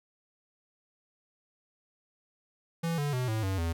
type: tone with pitch steps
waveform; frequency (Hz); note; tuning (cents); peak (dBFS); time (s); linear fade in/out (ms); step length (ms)
square; 166.7 / 145.12 / 126.33 / 109.98 / 95.74 / 83.35; E3 / D3 / B2 / A2 / G2 / E2; +20 / -20 / +40 / 0 / -40 / +20; -29; 2.83-3.73; 10; 150
effects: none